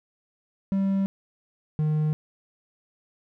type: tone pair in turn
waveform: triangle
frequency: 194.7 / 153.38 Hz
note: G3 / D#3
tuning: -12 / -24 cents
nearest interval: major third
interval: 412 cents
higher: first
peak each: -19 dBFS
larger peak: neither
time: 0.72-1.06 / 1.79-2.13 s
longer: neither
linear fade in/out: 0 ms
effects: none